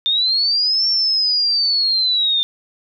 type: linear two-way sweep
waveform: sine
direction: up then down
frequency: 3594 to 5470 to 3594 Hz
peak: -14 dBFS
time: 0.06-2.43 s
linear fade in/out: 0 ms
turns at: 0.88 s
effects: none